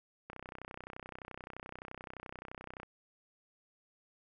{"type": "click train", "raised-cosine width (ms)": 0.5, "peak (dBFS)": -29, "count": 81, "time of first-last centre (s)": [0.3, 2.832], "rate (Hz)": 31.6, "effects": []}